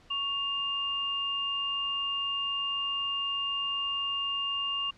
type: tone pair together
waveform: sine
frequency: 1115 / 2808 Hz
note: C#6 / F7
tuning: +10 / +9 cents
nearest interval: octave + major third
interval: 1599 cents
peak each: -36 / -29 dBFS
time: 0.1-4.91 s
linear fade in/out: 10 ms
effects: pink hiss -59 dBFS RMS until 4.97 s + low-pass 5000 Hz 12 dB/octave